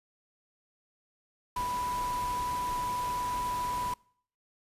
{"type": "tone in noise", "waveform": "sine", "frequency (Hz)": 987.8, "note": "B5", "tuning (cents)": 0, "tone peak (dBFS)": -30, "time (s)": [1.56, 3.94], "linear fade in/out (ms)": 5, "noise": "pink", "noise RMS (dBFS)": -41, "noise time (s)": [1.56, 3.94], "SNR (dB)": 8, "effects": ["noise-tail reverb RT60 0.6 s tail -25 dB re dry", "resampled to 32000 Hz"]}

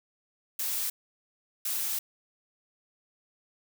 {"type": "noise bursts at uneven times", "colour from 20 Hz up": "blue", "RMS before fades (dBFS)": -31, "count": 2, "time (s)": [[0.59, 0.9], [1.65, 1.99]], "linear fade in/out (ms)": 5, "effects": []}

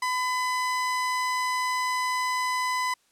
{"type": "tone", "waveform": "30% pulse", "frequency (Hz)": 1006, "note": "B5", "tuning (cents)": 32, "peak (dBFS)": -22, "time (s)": [0.02, 2.94], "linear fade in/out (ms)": 5, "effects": ["white hiss -66 dBFS RMS until 3.11 s", "low-pass 10000 Hz 12 dB/octave"]}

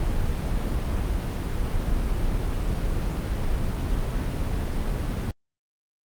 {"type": "noise", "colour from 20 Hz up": "brown", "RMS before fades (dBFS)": -25, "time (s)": [0, 5.31], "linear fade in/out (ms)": 2, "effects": ["Opus 32 kbps"]}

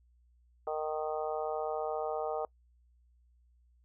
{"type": "harmonic tone", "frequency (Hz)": 154.7, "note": "D#3", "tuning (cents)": -10, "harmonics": [3, 4, 5, 6, 7, 8], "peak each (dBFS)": [-36, -37, -37, -47, -48, -44], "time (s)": [0.67, 2.45], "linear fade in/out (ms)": 2, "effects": ["noise-tail reverb RT60 0.1 s tail -24 dB re dry", "added 60 Hz sine -63 dBFS peak until 3.84 s"]}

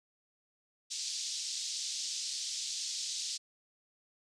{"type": "band-pass noise", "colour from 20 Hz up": "pink", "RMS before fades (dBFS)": -38, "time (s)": [0.9, 3.38], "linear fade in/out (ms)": 20, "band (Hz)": [4100, 7000], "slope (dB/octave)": 24, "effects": ["resampled to 22050 Hz"]}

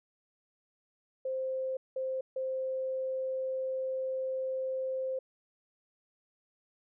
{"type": "tone bursts at uneven times", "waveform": "sine", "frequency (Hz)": 523.3, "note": "C5", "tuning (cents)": 0, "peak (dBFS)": -31, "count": 3, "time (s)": [[1.25, 1.77], [1.96, 2.21], [2.36, 5.19]], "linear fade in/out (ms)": 5, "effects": []}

